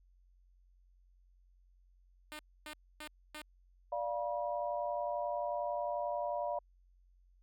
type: tone bursts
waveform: 5% pulse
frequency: 303.6 Hz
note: D#4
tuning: 42 cents flat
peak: -33 dBFS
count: 4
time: 2.32-3.418 s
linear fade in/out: 0 ms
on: 72 ms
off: 270 ms
type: chord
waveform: sine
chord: B diminished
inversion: first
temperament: equal with one note detuned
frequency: 587.3 / 698.5 / 965.2 Hz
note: D5 / F5 / B5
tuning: 0 / 0 / -40 cents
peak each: -37 / -38 / -40 dBFS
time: 3.92-6.59 s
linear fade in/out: 5 ms
effects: added 45 Hz sine -63 dBFS peak until 7.42 s